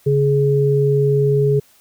sine tone pair together, 139.97 / 419.2 Hz, C#3 / G#4, +17 / +16 cents, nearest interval octave + perfect fifth, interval 1899 cents, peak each -15 dBFS, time 0.06-1.6 s, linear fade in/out 10 ms, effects white hiss -53 dBFS RMS until 1.8 s

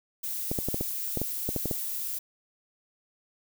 violet noise, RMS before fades -33 dBFS, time 0.23-2.19 s, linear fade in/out 10 ms
clicks, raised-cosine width 2 ms, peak -16 dBFS, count 11, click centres 0.515 / 0.588 / 0.686 / 0.744 / 0.81 / 1.173 / 1.216 / 1.49 / 1.563 / 1.657 / 1.712 s
effects none

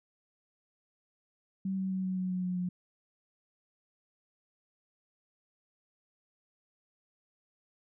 sine tone with pitch steps, 191.6 / 189.84 / 188.09 / 186.36 / 184.65 / 182.95 / 181.26 / 179.6 Hz, G3 / F#3 / F#3 / F#3 / F#3 / F#3 / F#3 / F3, -39 / +45 / +29 / +13 / -3 / -19 / -35 / +49 cents, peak -30 dBFS, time 1.65-2.69 s, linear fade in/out 5 ms, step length 130 ms, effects none

